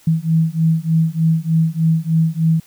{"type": "beating tone pair", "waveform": "sine", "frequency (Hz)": [160.3, 163.6], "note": ["E3", "E3"], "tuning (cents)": [-48, -13], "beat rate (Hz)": 3.3, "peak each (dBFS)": -16, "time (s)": [0.07, 2.6], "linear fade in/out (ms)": 5, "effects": ["white hiss -50 dBFS RMS until 2.66 s"]}